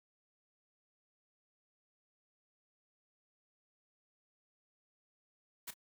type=noise with echo; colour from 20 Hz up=white; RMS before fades=-43 dBFS; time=5.67-5.71 s; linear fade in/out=10 ms; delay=32 ms; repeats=1; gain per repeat=-15 dB; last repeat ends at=5.742 s; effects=none